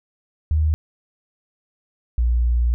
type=tone pair in turn; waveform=sine; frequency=77.4 / 59.54 Hz; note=D#2 / A#1; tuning=-9 / +37 cents; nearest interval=perfect fourth; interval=454 cents; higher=first; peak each=-15 dBFS; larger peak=neither; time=0.51-0.74 / 2.18-2.74 s; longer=second; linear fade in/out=0 ms; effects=none